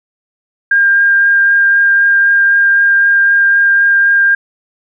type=tone with vibrato; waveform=sine; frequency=1604 Hz; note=G6; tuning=39 cents sharp; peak=-6 dBFS; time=0.71-4.35 s; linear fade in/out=5 ms; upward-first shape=triangle; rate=3.9 Hz; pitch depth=10 cents each way; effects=none